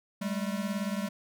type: beating tone pair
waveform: square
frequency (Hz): 196 / 214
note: G3 / A3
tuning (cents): 0 / -48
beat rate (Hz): 18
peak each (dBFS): -33 / -35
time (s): 0.21-1.09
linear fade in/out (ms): 10
effects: none